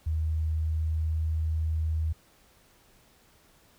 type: tone with pitch glide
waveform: sine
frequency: 78.9 to 79.36 Hz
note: D#2 to D#2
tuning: +25 to +35 cents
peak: -25 dBFS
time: 0.06-2.13 s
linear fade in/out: 10 ms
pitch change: +10 cents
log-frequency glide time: 0.48-1.12 s
effects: pink hiss -61 dBFS RMS until 3.78 s